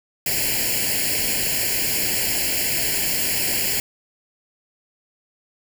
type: noise with comb filter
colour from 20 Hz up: white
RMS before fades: -22 dBFS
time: 0.26-3.8 s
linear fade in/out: 2 ms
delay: 0.41 ms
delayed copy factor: +1
effects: none